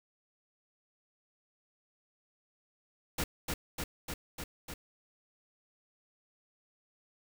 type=noise with echo; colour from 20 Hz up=pink; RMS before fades=-33 dBFS; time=3.18-3.24 s; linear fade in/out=5 ms; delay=300 ms; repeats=5; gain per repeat=-2 dB; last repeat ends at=4.74 s; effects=none